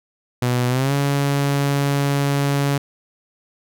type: tone with pitch glide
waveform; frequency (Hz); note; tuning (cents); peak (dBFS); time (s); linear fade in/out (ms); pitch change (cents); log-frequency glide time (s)
sawtooth; 123.47 to 141.01; B2 to C#3; 0 to +30; -13; 0.42-2.78; 5; +230; 0.68-0.93
effects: none